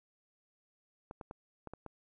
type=clicks; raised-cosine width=1 ms; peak=-30 dBFS; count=6; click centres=1.111 / 1.212 / 1.311 / 1.673 / 1.736 / 1.863 s; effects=none